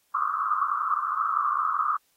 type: band-pass noise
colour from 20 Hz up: white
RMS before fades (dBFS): -26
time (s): 0.14-1.97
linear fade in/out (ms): 5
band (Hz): 1100 to 1300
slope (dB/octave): 96
effects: white hiss -68 dBFS RMS until 2.16 s + AAC 48 kbps